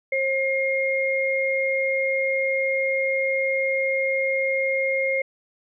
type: tone pair together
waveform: sine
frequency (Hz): 534.4 / 2133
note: C5 / C7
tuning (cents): +36 / +33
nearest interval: 2 octaves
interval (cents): 2397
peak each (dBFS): -23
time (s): 0.12-5.22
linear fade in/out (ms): 5
effects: none